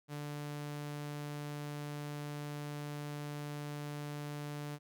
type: tone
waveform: sawtooth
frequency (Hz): 146.83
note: D3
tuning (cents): 0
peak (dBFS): -36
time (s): 0.08-4.79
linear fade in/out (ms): 50
effects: none